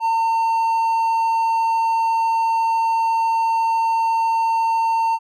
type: tone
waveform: triangle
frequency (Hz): 907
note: A#5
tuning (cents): -48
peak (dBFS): -14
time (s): 0-5.19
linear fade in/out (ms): 50
effects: none